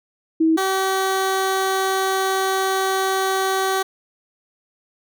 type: tone pair in turn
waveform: sine / 15% pulse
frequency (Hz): 321.7 / 382.6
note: E4 / G4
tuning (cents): -42 / -42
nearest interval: minor third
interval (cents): 300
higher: second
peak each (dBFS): -13 / -12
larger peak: second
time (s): 0.4-0.57 / 0.57-3.83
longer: second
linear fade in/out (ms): 10
effects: none